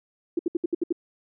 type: tone bursts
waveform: sine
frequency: 340.8 Hz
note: F4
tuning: 42 cents flat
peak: -20 dBFS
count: 7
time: 0.37-0.926 s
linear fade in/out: 5 ms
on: 22 ms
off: 67 ms
effects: none